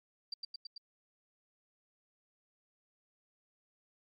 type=tone with echo; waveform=sine; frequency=4699 Hz; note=D8; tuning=in tune; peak=-36 dBFS; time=0.32-0.34 s; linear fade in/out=5 ms; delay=110 ms; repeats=4; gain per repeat=-2 dB; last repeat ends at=0.78 s; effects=MP3 32 kbps